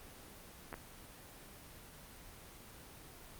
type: clicks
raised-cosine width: 0.5 ms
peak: -28 dBFS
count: 2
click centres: 0.728 / 0.741 s
effects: pink hiss -54 dBFS RMS until 3.39 s + Opus 24 kbps